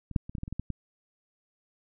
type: clicks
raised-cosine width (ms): 5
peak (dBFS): -28 / -10 / -27 / -21 / -26 / -21 / -26 / -22 / -19 / -20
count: 10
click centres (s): 0.113 / 0.162 / 0.295 / 0.352 / 0.383 / 0.434 / 0.479 / 0.526 / 0.596 / 0.703
effects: none